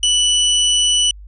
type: tone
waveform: sawtooth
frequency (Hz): 2966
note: F#7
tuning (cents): +4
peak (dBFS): -9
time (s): 0.03-1.11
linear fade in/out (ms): 2
effects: added 50 Hz sine -34 dBFS peak until 1.27 s + resampled to 24000 Hz